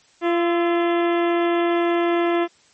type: harmonic tone with a mistuned harmonic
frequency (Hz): 343.4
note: F4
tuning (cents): -29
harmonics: 1 / 2 / 3 / 4 / 5 / 6 / 7 / 8 / 9 / 10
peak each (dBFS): -18 / -24 / -29 / -31 / -33 / -33 / -39 / -38 / -41 / -41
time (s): 0.21-2.48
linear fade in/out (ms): 50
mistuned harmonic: 4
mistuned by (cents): -58
effects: white hiss -56 dBFS RMS until 2.73 s + MP3 32 kbps